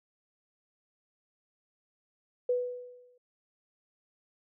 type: tone with exponential decay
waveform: sine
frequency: 493.9 Hz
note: B4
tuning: in tune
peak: -23 dBFS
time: 2.49-3.18 s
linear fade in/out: 5 ms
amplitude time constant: 150 ms
effects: none